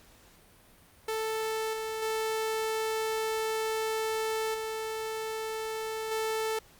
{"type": "tone with level steps", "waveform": "sawtooth", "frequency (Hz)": 440.7, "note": "A4", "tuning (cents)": 3, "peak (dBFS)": [-26, -29, -25, -29, -25], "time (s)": [1.08, 6.59], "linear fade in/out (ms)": 5, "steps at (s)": [1.73, 2.02, 4.54, 6.11], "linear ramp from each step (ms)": 5, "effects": ["pink hiss -58 dBFS RMS until 6.79 s", "Opus 48 kbps"]}